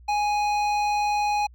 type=tone with hard clipping; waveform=triangle; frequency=830.6 Hz; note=G#5; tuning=in tune; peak=-23 dBFS; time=0.08-1.47 s; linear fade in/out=10 ms; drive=16 dB; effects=added 60 Hz sine -46 dBFS peak until 1.54 s